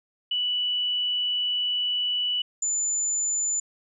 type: tone pair in turn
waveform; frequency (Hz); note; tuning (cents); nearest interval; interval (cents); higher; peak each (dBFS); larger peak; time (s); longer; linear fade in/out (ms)
sine; 2960 / 7040; F#7 / A8; 0 / 0; octave + minor third; 1500; second; -23 / -23; neither; 0.31-2.42 / 2.62-3.6; first; 5
effects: none